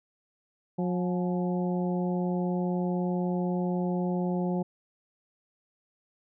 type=harmonic tone with a mistuned harmonic; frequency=179.6 Hz; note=F3; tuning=49 cents sharp; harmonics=1 / 2 / 3 / 4 / 5; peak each=-27 / -33 / -37 / -39 / -41 dBFS; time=0.78-4.63 s; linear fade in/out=10 ms; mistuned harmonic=5; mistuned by=-78 cents; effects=none